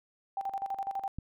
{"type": "tone with tremolo", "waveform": "sine", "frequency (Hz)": 784, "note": "G5", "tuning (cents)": 0, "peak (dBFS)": -30, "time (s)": [0.37, 1.08], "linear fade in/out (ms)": 2, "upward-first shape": "square", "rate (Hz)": 12, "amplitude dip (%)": 75}
{"type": "click", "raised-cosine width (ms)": 5, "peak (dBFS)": -25, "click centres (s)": 1.186}
{"effects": []}